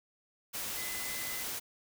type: tone in noise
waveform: sine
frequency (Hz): 2026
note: B6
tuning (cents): +44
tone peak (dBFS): -43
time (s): 0.76-1.44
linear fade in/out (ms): 20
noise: white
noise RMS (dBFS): -38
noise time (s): 0.53-1.6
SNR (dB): -8
effects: none